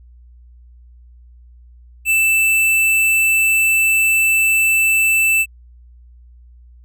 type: tone with hard clipping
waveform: sine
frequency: 2649 Hz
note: E7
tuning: 8 cents sharp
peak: -13 dBFS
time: 2.05-5.46 s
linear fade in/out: 50 ms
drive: 15 dB
effects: added 60 Hz sine -41 dBFS peak until 6.84 s